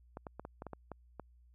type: clicks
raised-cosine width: 1 ms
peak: -29 dBFS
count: 9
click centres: 0.171 / 0.268 / 0.396 / 0.451 / 0.621 / 0.667 / 0.733 / 0.917 / 1.197 s
effects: added 60 Hz sine -60 dBFS peak until 1.54 s